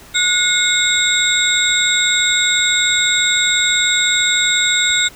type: tone cluster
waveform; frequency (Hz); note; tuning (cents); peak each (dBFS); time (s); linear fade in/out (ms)
sine; 1453 / 2158 / 3596 / 3810 / 7610; F#6 / C#7 / A7 / A#7 / A#8; -32 / -47 / +37 / +37 / +35; -19; 0.14-5.09; 20
effects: pink hiss -41 dBFS RMS until 5.15 s